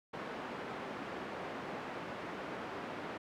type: band-pass noise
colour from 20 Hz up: pink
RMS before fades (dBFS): -43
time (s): 0.13-3.18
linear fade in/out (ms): 10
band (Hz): 240 to 1800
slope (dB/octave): 12
effects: none